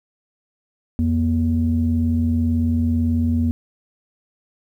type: tone pair together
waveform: sine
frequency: 85.69 / 238.9 Hz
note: F2 / A#3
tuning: -32 / +43 cents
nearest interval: octave + tritone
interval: 1775 cents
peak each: -18 dBFS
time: 0.99-3.51 s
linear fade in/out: 0 ms
effects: tanh soft clip ceiling -9 dBFS + 9-bit